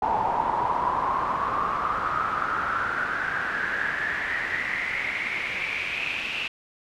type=noise with band-pass filter sweep; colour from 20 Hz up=brown; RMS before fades=-27 dBFS; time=0.02-6.48 s; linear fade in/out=5 ms; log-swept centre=860 to 2700 Hz; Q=8.4; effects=none